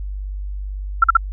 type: tone bursts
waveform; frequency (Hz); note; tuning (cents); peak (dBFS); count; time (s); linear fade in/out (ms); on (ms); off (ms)
sine; 1354; E6; +46; -6; 3; 1.02-1.17; 5; 20; 45
effects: added 49 Hz sine -24 dBFS peak until 1.32 s